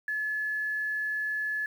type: tone with quantisation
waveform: sine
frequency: 1714 Hz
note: A6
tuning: 46 cents flat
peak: -28 dBFS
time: 0.08-1.66 s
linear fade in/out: 2 ms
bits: 9
effects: none